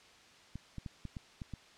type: clicks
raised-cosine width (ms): 5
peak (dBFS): -29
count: 7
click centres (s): 0.556 / 0.783 / 0.862 / 1.053 / 1.168 / 1.418 / 1.537
effects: white hiss -59 dBFS RMS until 1.77 s + low-pass 5000 Hz 12 dB/octave